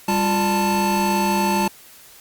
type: tone cluster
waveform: square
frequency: 198.3 / 348 / 885 Hz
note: G3 / F4 / A5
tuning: +20 / -6 / +10 cents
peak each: -22 / -26 / -21 dBFS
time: 0.08-1.68 s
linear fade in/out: 5 ms
effects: white hiss -46 dBFS RMS until 2.2 s + Opus 48 kbps